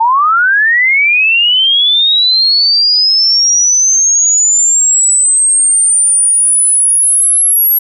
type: linear sweep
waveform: sine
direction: up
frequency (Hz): 875 to 11580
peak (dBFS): -6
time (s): 0-7.79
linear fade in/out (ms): 10
effects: none